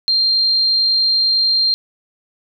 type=tone; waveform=sine; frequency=4183 Hz; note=C8; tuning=1 cent flat; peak=-12 dBFS; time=0.08-1.74 s; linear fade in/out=0 ms; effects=none